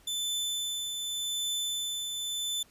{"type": "tone with tremolo", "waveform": "sawtooth", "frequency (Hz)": 3520, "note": "A7", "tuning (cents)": 0, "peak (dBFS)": -26, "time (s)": [0.07, 2.63], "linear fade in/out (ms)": 5, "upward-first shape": "triangle", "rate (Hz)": 0.86, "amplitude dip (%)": 40, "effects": ["pink hiss -61 dBFS RMS until 2.7 s", "resampled to 32000 Hz"]}